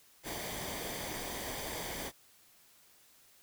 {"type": "noise with comb filter", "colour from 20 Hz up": "pink", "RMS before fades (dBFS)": -40, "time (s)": [0.23, 2.12], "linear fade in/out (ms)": 50, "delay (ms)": 0.74, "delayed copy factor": -0.55, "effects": ["white hiss -63 dBFS RMS until 3.42 s"]}